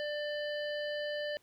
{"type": "harmonic tone with a mistuned harmonic", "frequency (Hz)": 592, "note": "D5", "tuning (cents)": 14, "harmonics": [1, 3, 5, 7, 8], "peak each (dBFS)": [-35, -41, -44, -53, -51], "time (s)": [0, 1.37], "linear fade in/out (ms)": 0, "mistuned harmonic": 5, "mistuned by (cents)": 24, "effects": ["pink hiss -68 dBFS RMS until 1.42 s"]}